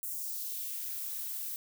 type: noise with high-pass filter sweep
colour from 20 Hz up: violet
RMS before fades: -38 dBFS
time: 0.03-1.56 s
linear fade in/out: 0 ms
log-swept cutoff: 8600 to 370 Hz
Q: 1.3
effects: none